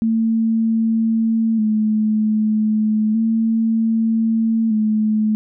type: tone with vibrato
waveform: sine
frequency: 220 Hz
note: A3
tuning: in tune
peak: -14 dBFS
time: 0.02-5.35 s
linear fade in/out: 0 ms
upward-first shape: square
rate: 0.32 Hz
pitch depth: 37 cents each way
effects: none